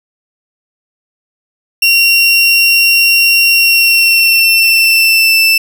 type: tone with pitch glide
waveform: 30% pulse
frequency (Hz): 2748 to 2659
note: F7 to E7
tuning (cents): -29 to +14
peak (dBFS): -3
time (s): 1.82-5.58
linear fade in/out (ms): 5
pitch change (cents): -57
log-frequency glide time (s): 3.49-5.41
effects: none